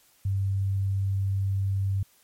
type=tone; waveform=sine; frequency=97.6 Hz; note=G2; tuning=7 cents flat; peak=-23 dBFS; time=0.25-2.03 s; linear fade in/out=5 ms; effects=white hiss -61 dBFS RMS until 2.23 s + MP3 64 kbps